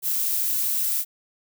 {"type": "noise", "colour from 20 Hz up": "violet", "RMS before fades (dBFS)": -24, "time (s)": [0.02, 1.05], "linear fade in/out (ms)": 50, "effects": []}